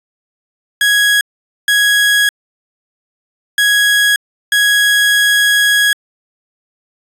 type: tone bursts at uneven times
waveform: 30% pulse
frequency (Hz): 1661.2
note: G#6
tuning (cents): 0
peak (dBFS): -6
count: 4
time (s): 0.81-1.21 / 1.68-2.29 / 3.58-4.16 / 4.52-5.93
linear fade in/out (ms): 2
effects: resampled to 32000 Hz